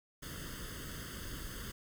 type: noise with comb filter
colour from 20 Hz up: pink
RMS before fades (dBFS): -44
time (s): 0.22-1.72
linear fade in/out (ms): 10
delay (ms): 0.62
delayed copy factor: +0.85
effects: none